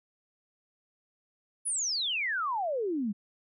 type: exponential sweep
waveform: sine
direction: down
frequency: 10548 to 192.2 Hz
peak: -28 dBFS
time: 1.65-3.13 s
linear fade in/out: 20 ms
effects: none